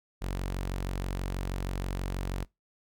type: tone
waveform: sawtooth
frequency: 46.25 Hz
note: F#1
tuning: in tune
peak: -27 dBFS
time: 0.21-2.45 s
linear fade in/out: 20 ms
effects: noise-tail reverb RT60 0.2 s tail -24 dB re dry